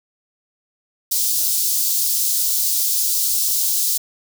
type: high-pass noise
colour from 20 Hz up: white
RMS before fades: -19 dBFS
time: 1.11-3.98 s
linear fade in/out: 10 ms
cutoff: 4400 Hz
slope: 24 dB/octave
effects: none